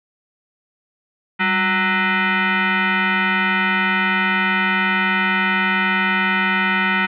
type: tone with frequency modulation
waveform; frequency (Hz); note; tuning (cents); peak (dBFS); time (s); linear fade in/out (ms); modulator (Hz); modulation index
sine; 195.1; G3; -8; -15; 1.39-7.07; 20; 559; 4.2
effects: none